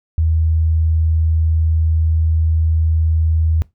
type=tone; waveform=sine; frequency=80.2 Hz; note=E2; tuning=47 cents flat; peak=-12 dBFS; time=0.18-3.62 s; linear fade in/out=0 ms; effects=noise-tail reverb RT60 0.2 s tail -21 dB re dry